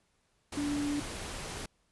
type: tone in noise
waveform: sine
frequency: 290 Hz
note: D4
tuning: 22 cents flat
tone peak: -30 dBFS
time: 0.57-1 s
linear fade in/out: 5 ms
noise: pink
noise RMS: -40 dBFS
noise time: 0.52-1.66 s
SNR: +7 dB
effects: pink hiss -73 dBFS RMS until 1.91 s + resampled to 24000 Hz